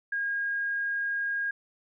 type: tone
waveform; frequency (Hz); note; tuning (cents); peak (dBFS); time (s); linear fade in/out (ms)
sine; 1628; G#6; -35; -27; 0.12-1.51; 5
effects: none